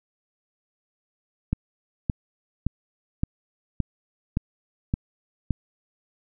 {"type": "click train", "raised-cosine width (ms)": 5, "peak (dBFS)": -10, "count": 8, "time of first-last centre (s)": [1.53, 5.507], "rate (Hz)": 1.76, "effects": []}